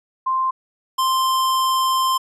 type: tone pair in turn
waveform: sine / square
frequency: 1046.5 / 1046.5 Hz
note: C6 / C6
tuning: 0 / 0 cents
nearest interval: unison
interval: 0 cents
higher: neither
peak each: -17 dBFS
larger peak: neither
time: 0.26-0.51 / 0.98-2.18 s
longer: second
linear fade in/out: 10 ms
effects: resampled to 32000 Hz

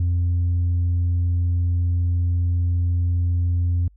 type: tone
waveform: sine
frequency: 87.31 Hz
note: F2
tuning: in tune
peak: -15 dBFS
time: 0-3.88 s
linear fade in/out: 5 ms
effects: tanh soft clip ceiling -16 dBFS + added 50 Hz sine -49 dBFS peak until 3.96 s

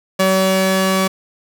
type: tone pair together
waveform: sawtooth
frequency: 190 / 569.4 Hz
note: F#3 / C#5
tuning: +46 / +46 cents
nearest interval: octave + perfect fifth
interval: 1900 cents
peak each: -12 dBFS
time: 0.19-1.08 s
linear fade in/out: 10 ms
effects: none

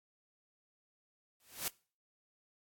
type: noise with exponential growth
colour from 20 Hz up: white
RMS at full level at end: -33 dBFS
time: 1.4-1.68 s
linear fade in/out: 1 ms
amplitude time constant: 59 ms
effects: noise-tail reverb RT60 0.4 s tail -24 dB re dry + AAC 64 kbps

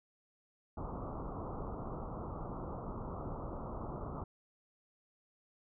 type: low-pass noise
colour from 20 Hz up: pink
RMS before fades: -42 dBFS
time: 0.77-4.24 s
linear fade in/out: 5 ms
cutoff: 1300 Hz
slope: 96 dB/octave
effects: none

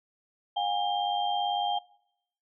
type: tone cluster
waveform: sine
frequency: 716 / 814 / 3177 Hz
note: F5 / G#5 / G7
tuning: +43 / -35 / +23 cents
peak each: -31 / -28 / -34 dBFS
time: 0.56-1.79 s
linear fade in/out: 10 ms
effects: noise-tail reverb RT60 0.8 s tail -24 dB re dry

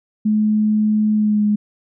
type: tone with pitch glide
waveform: sine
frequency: 213.5 to 209 Hz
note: G#3 to G#3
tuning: +48 to +11 cents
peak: -13 dBFS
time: 0.25-1.56 s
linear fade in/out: 10 ms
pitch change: -37 cents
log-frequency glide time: 1.14-1.44 s
effects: none

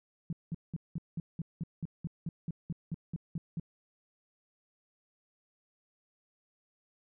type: tone bursts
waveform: sine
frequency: 164.81 Hz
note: E3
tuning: in tune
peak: -32 dBFS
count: 16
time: 0.3-3.598 s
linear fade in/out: 2 ms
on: 28 ms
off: 190 ms
effects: none

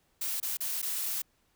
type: noise with dropouts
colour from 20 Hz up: blue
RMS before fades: -33 dBFS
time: 0.21-1.22 s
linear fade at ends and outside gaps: 5 ms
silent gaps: 0.401-0.427 / 0.571-0.605 / 0.818-0.826 s
effects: pink hiss -71 dBFS RMS until 1.55 s

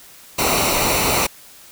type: noise with comb filter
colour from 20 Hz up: pink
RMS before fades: -18 dBFS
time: 0.38-1.27 s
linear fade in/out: 10 ms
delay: 0.6 ms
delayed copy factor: -0.65
effects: white hiss -44 dBFS RMS until 1.71 s

